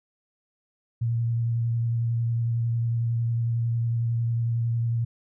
sine tone with vibrato, 116.54 Hz, A#2, in tune, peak -22 dBFS, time 1.01-5.05 s, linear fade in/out 10 ms, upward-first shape triangle, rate 11 Hz, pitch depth 20 cents each way, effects none

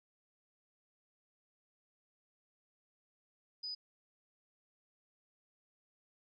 sine tone, 4976 Hz, D#8, 1 cent flat, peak -39 dBFS, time 3.63-3.75 s, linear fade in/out 10 ms, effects none

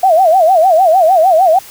sine tone with vibrato, 698.5 Hz, F5, in tune, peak -5 dBFS, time 0.03-1.59 s, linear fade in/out 5 ms, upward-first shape sine, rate 6.6 Hz, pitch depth 190 cents each way, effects white hiss -35 dBFS RMS until 1.7 s

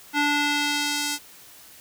square tone with band-pass filter sweep, 291.6 Hz, D4, 12 cents flat, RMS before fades -24 dBFS, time 0.13-1.19 s, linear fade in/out 50 ms, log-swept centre 1800 to 7300 Hz, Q 0.78, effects white hiss -48 dBFS RMS until 1.8 s

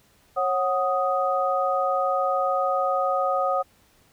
sine tone cluster, 546 / 740 / 1247 Hz, C#5 / F#5 / D#6, -26 / 0 / +3 cents, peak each -25 dBFS, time 0.36-3.63 s, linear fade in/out 20 ms, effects pink hiss -60 dBFS RMS until 4.12 s

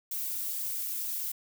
violet noise with flanger, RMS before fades -34 dBFS, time 0.11-1.32 s, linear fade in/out 5 ms, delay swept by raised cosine 1.9 to 5.1 ms, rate 1.3 Hz, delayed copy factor -0.65, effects none

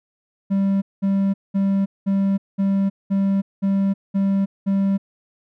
triangle tone bursts, 196 Hz, G3, in tune, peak -14 dBFS, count 9, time 0.5-4.98 s, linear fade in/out 20 ms, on 320 ms, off 200 ms, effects none

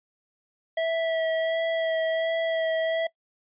square tone with vibrato, 652 Hz, E5, 19 cents flat, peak -24 dBFS, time 0.77-3.07 s, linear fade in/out 5 ms, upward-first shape sine, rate 1.4 Hz, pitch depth 16 cents each way, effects noise-tail reverb RT60 0.1 s tail -22 dB re dry + resampled to 8000 Hz

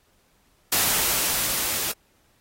white noise with level ramp, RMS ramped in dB -21 to -27 dBFS, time 0.72-1.92 s, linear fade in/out 5 ms, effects pink hiss -64 dBFS RMS until 2.4 s + AAC 48 kbps

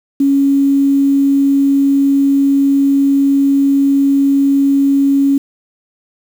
sine tone with quantisation, 277.2 Hz, C#4, in tune, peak -8 dBFS, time 0.2-5.38 s, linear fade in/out 5 ms, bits 6, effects none

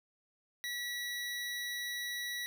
25% pulse tone, 1939 Hz, B6, 32 cents flat, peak -33 dBFS, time 0.64-2.46 s, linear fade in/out 0 ms, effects none

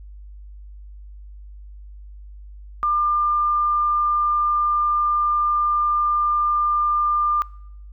sine tone, 1198 Hz, D6, 34 cents sharp, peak -17 dBFS, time 2.83-7.42 s, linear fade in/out 0 ms, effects noise-tail reverb RT60 0.8 s tail -24 dB re dry + added 50 Hz sine -37 dBFS peak until 7.92 s

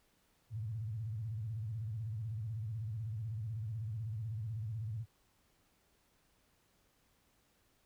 sine tone with vibrato, 110 Hz, A2, in tune, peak -37 dBFS, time 0.5-5.06 s, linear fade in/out 50 ms, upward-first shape square, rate 16 Hz, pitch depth 120 cents each way, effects pink hiss -73 dBFS RMS until 7.85 s

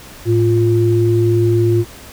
sine tone pair together, 109.8 / 348.9 Hz, A2 / F4, -3 / -2 cents, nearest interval octave + minor sixth, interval 2001 cents, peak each -13 dBFS, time 0.25-1.85 s, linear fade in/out 50 ms, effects pink hiss -37 dBFS RMS until 2.12 s

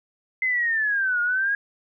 sine linear two-way sweep, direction down then up, 2070 to 1419 to 1656 Hz, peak -20 dBFS, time 0.42-1.55 s, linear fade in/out 2 ms, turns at 1.21 s, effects none

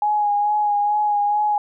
sine tone with vibrato, 830.6 Hz, G#5, in tune, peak -16 dBFS, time 0.02-1.58 s, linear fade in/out 2 ms, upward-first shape sine, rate 2.3 Hz, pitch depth 24 cents each way, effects none

